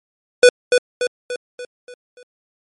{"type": "tone with echo", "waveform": "square", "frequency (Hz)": 493.9, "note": "B4", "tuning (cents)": 0, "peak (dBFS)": -5, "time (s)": [0.43, 0.49], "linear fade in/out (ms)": 2, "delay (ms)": 290, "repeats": 6, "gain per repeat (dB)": -6, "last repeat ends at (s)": 2.23, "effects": ["MP3 48 kbps"]}